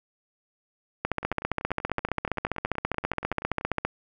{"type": "two click trains", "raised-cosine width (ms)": 0.5, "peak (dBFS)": [-10, -22], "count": [43, 26], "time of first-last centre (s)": [[1.05, 3.85], [1.23, 3.611]], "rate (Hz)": [15, 10.5], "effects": []}